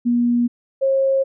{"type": "tone pair in turn", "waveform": "sine", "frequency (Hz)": [240, 538.8], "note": ["B3", "C#5"], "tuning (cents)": [-49, -49], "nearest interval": "octave + major second", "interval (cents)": 1400, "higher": "second", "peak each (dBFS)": -14, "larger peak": "neither", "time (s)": [[0.05, 0.48], [0.81, 1.24]], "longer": "neither", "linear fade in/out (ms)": 20, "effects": []}